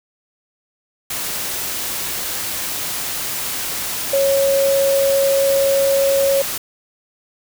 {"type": "tone in noise", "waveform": "sine", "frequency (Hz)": 550, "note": "C#5", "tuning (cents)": -14, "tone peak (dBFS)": -13, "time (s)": [4.13, 6.42], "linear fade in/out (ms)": 5, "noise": "white", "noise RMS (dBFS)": -24, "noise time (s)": [1.1, 6.58], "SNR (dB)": 8, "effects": []}